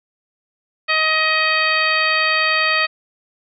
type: harmonic tone with a mistuned harmonic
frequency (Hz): 630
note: D#5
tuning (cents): +21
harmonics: 1 / 2 / 3 / 4 / 5 / 6 / 7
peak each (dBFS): -26 / -21 / -19 / -20 / -27 / -28 / -24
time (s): 0.88-2.87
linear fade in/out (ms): 20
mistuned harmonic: 7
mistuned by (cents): +27
effects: none